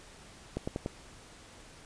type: clicks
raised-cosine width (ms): 2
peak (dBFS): -19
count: 4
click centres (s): 0.57 / 0.675 / 0.761 / 0.861
effects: pink hiss -53 dBFS RMS until 1.85 s + resampled to 22050 Hz